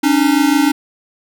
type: tone pair together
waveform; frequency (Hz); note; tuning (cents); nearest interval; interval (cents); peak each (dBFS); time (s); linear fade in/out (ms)
square; 277.2 / 303.5; C#4 / D#4; 0 / -43; major second; 157; -14; 0.03-0.72; 10
effects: none